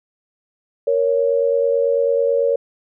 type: tone pair together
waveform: sine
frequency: 467.9 / 557 Hz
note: A#4 / C#5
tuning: +6 / +8 cents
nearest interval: minor third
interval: 302 cents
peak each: -17 dBFS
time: 0.87-2.56 s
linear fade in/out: 5 ms
effects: none